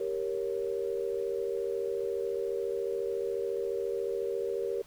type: chord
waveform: sine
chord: G diminished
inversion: none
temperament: equal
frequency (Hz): 392 / 466.2 / 554.4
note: G4 / Bb4 / Db5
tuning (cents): 0 / 0 / 0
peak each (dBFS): -33 / -33 / -38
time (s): 0-4.82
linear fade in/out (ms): 5
effects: pink hiss -57 dBFS RMS until 4.86 s